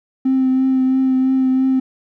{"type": "tone with vibrato", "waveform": "triangle", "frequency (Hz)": 261.6, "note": "C4", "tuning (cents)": 0, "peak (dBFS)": -9, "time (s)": [0.25, 1.8], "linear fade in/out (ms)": 10, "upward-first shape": "triangle", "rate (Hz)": 3, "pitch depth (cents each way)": 19, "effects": ["tanh soft clip ceiling -9 dBFS"]}